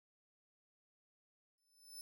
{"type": "tone with exponential growth", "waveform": "20% pulse", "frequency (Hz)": 5274, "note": "E8", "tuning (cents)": 0, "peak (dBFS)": -40, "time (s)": [1.58, 2.01], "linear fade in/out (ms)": 1, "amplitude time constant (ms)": 92, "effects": []}